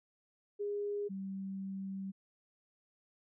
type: tone pair in turn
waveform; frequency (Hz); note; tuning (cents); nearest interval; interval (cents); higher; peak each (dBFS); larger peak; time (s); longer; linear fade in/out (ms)
sine; 409.7 / 193.35; G#4 / G3; -24 / -24; octave + minor second; 1300; first; -34 / -38; first; 0.59-1.09 / 1.09-2.12; second; 20
effects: none